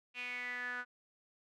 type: tone with band-pass filter sweep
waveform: sawtooth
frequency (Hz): 246.9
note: B3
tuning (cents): 0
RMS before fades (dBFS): -41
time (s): 0.14-0.85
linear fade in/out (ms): 50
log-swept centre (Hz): 2600 to 1500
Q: 8.5
effects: none